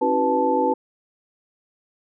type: tone cluster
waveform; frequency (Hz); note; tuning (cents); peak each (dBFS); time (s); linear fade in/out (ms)
sine; 272 / 320 / 375.2 / 492.6 / 876; C#4 / D#4 / F#4 / B4 / A5; -33 / +49 / +24 / -5 / -8; -25 / -27 / -26 / -22 / -21; 0.01-0.74; 10
effects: none

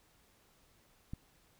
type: click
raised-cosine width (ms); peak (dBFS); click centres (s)
5; -28; 1.135
effects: pink hiss -68 dBFS RMS until 1.59 s

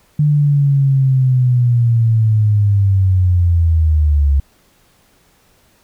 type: linear sweep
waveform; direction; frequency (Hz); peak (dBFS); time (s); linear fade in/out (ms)
sine; down; 150 to 68.6; -9; 0.19-4.4; 5
effects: pink hiss -54 dBFS RMS until 5.83 s

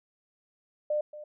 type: tone with echo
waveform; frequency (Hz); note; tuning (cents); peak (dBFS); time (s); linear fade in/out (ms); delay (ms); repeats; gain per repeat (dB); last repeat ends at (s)
sine; 600; D5; +37; -25; 0.9-1.01; 5; 230; 1; -15; 1.24
effects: none

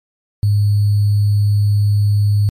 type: tone with sample-and-hold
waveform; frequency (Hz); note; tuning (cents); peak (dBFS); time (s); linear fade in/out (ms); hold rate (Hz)
sine; 102.9; G#2; -16; -10; 0.43-2.49; 0; 4410
effects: MP3 64 kbps

